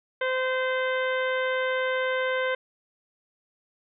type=harmonic tone; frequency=516 Hz; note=C5; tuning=24 cents flat; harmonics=1 / 2 / 3 / 4 / 5 / 6 / 7; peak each=-26 / -33 / -30 / -33 / -45 / -40 / -44 dBFS; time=0.21-2.55 s; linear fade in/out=5 ms; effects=none